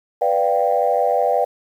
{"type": "chord", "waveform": "sine", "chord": "G dominant seventh", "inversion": "first", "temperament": "equal", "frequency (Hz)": [493.9, 587.3, 698.5, 784], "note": ["B4", "D5", "F5", "G5"], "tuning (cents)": [0, 0, 0, 0], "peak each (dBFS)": -20, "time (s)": [0.21, 1.45], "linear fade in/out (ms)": 10, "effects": ["tanh soft clip ceiling -5 dBFS", "8-bit"]}